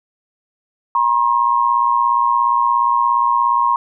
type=tone pair together; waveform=sine; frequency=956 / 1073.1 Hz; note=A#5 / C6; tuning=+43 / +43 cents; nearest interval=major second; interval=200 cents; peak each=-15 dBFS; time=0.95-3.76 s; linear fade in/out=2 ms; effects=none